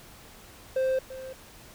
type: tone with echo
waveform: triangle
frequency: 523.3 Hz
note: C5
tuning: in tune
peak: -21 dBFS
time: 0.76-0.99 s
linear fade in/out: 5 ms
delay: 340 ms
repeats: 1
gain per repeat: -14 dB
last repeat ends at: 1.33 s
effects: pink hiss -50 dBFS RMS until 1.74 s